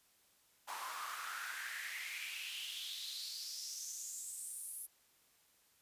pink noise with high-pass filter sweep, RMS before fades -45 dBFS, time 0.67-4.87 s, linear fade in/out 20 ms, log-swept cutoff 940 to 11000 Hz, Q 5.1, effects white hiss -71 dBFS RMS until 5.81 s + resampled to 32000 Hz

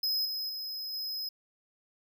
square tone with level steps, 5090 Hz, D#8, 39 cents sharp, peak -28 / -33 / -36 / -34 dBFS, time 0.03-1.29 s, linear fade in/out 5 ms, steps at 0.25 / 0.49 / 0.93 s, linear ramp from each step 5 ms, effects none

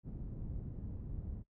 pink low-pass noise, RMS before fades -43 dBFS, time 0.03-1.44 s, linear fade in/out 50 ms, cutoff 180 Hz, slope 12 dB/octave, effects noise-tail reverb RT60 0.1 s tail -19 dB re dry

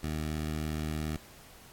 15% pulse tone with notch filter, 77.2 Hz, D#2, 13 cents flat, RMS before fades -34 dBFS, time 0.03-1.17 s, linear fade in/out 5 ms, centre 930 Hz, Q 1.9, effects pink hiss -54 dBFS RMS until 1.72 s + AAC 64 kbps

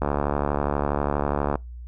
click train, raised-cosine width 1 ms, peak -9 dBFS, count 112, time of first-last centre 0.02-1.555 s, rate 72.3 Hz, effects noise-tail reverb RT60 0.2 s tail -26 dB re dry + added 60 Hz sine -35 dBFS peak until 1.87 s

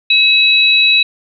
sine tone pair together, 2570 / 3910 Hz, E7 / B7, -45 / -18 cents, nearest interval perfect fifth, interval 727 cents, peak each -10 dBFS, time 0.1-1.03 s, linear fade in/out 5 ms, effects none

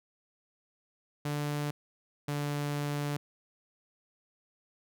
sawtooth tone pair in turn, 146.83 / 145.48 Hz, D3 / D3, 0 / -16 cents, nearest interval unison, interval 16 cents, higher first, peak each -27 dBFS, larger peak neither, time 1.25-1.71 / 2.28-3.17 s, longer second, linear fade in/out 5 ms, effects none

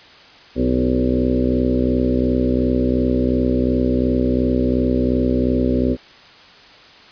harmonic tone with a mistuned harmonic, 62.8 Hz, B1, 30 cents sharp, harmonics 1 / 2 / 3 / 4 / 5 / 6 / 7 / 8 / 9, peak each -23 / -26 / -29 / -18 / -25 / -24 / -28 / -26 / -28 dBFS, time 0.55-5.97 s, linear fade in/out 50 ms, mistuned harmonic 6, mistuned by +25 cents, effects white hiss -44 dBFS RMS until 7.11 s + resampled to 11025 Hz

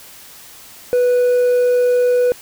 sine tone with hard clipping, 492.8 Hz, B4, 4 cents flat, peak -12 dBFS, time 0.93-2.32 s, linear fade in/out 0 ms, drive 2 dB, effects white hiss -40 dBFS RMS until 2.41 s

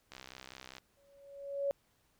click train, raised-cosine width 0.2 ms, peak -30 dBFS, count 44, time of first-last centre 0.12-0.783 s, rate 64.9 Hz
sine tone with exponential growth, 560 Hz, C#5, 18 cents sharp, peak -28 dBFS, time 0.97-1.71 s, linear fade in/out 0 ms, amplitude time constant 160 ms
effects pink hiss -73 dBFS RMS until 2.19 s

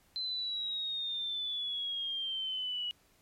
sine exponential sweep, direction down, 4083 to 2915 Hz, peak -33 dBFS, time 0.16-2.91 s, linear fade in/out 0 ms, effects pink hiss -67 dBFS RMS until 3.21 s + MP3 64 kbps

